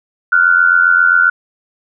sine tone pair together, 1400 / 1487.5 Hz, F6 / F#6, +4 / +9 cents, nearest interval minor second, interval 105 cents, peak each -10 dBFS, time 0.32-1.3 s, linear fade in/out 5 ms, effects none

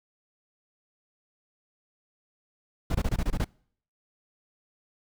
brown noise bursts, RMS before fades -25 dBFS, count 8, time 2.9-3.445 s, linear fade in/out 5 ms, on 48 ms, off 23 ms, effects noise-tail reverb RT60 0.6 s tail -26 dB re dry

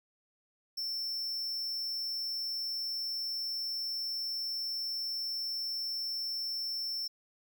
square tone, 5380 Hz, E8, 34 cents sharp, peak -34 dBFS, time 0.77-7.08 s, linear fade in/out 10 ms, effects none

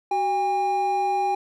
triangle tone pair together, 376.6 / 807.5 Hz, F#4 / G#5, +31 / -49 cents, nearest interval octave + minor second, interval 1320 cents, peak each -27 / -19 dBFS, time 0.11-1.35 s, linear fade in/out 5 ms, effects none

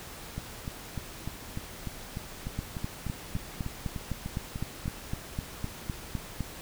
two click trains, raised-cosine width 5 ms, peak -19 / -22 dBFS, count 16 / 16, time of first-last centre 2.59-6.407 / 0.38-4.858 s, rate 3.93 / 3.35 Hz, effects pink hiss -44 dBFS RMS until 6.61 s

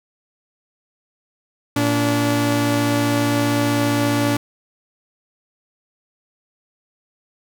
sawtooth tone pair together, 114.6 / 288.8 Hz, A#2 / D4, -29 / -29 cents, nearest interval octave + major third, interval 1600 cents, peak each -17 / -14 dBFS, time 1.76-4.37 s, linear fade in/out 5 ms, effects none

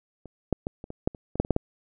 clicks, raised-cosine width 2 ms, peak -29 / -9 / -16 / -25 / -23 / -9 / -28 / -20 / -7 / -25 / -7 / -9 dBFS, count 12, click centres 0.257 / 0.527 / 0.669 / 0.841 / 0.904 / 1.075 / 1.148 / 1.356 / 1.4 / 1.449 / 1.507 / 1.564 s, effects none

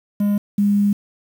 triangle / sine tone pair in turn, 204.4 / 203.4 Hz, G#3 / G#3, -27 / -36 cents, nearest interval unison, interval 9 cents, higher first, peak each -13 dBFS, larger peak neither, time 0.2-0.38 / 0.58-0.93 s, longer second, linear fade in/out 5 ms, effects 7-bit

